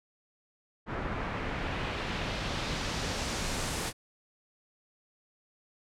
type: noise with low-pass filter sweep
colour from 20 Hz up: pink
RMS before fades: -34 dBFS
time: 0.86-3.93 s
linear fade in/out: 50 ms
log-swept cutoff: 1500 to 10000 Hz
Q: 1.1
effects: none